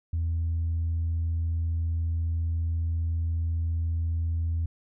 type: tone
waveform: sine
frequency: 82.7 Hz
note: E2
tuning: 6 cents sharp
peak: -23 dBFS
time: 0.13-4.66 s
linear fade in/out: 5 ms
effects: tanh soft clip ceiling -22 dBFS